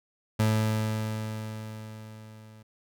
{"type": "tone with level ramp", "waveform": "30% pulse", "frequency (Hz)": 109, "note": "A2", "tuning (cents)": -16, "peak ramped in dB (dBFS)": [-18, -46], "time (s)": [0.39, 2.63], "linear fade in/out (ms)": 10, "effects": []}